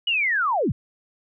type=linear sweep; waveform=sine; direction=down; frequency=2960 to 72.1 Hz; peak=-19 dBFS; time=0.07-0.72 s; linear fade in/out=5 ms; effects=none